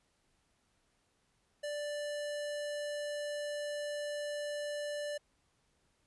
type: tone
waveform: square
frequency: 587.3 Hz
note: D5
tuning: in tune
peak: -37 dBFS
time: 1.63-5.18 s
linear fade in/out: 10 ms
effects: pink hiss -75 dBFS RMS until 6.06 s + resampled to 24000 Hz